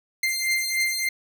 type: beating tone pair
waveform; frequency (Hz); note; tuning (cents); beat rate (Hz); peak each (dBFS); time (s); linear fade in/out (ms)
sawtooth; 2093 / 2096.4; C7 / C7; 0 / +3; 3.4; -21 / -23; 0.23-1.09; 5
effects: none